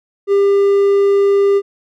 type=tone; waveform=triangle; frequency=399.1 Hz; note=G4; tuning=31 cents sharp; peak=-7 dBFS; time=0.27-1.62 s; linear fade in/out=50 ms; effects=none